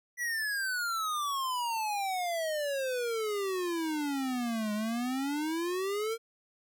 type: exponential two-way sweep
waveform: square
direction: down then up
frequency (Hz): 1973 to 207.7 to 463.7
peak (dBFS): -31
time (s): 0.17-6.18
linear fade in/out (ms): 50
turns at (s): 4.73
effects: none